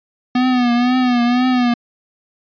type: tone with vibrato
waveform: square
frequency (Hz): 246.9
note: B3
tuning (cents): 0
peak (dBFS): -13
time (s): 0.35-1.74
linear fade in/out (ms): 5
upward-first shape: triangle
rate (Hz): 2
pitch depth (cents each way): 72
effects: resampled to 11025 Hz